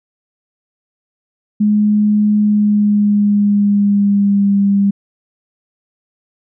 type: tone with pitch glide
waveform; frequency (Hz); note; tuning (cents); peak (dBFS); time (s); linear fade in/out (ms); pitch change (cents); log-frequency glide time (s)
sine; 209.6 to 199.44; G#3 to G3; +16 to +30; -9; 1.6-4.91; 10; -86; 2.39-4.57
effects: none